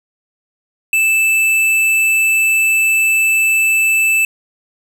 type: tone with tanh clipping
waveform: sine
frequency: 2637 Hz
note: E7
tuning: in tune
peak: -12 dBFS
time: 0.93-4.25 s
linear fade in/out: 2 ms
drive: 15 dB
effects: none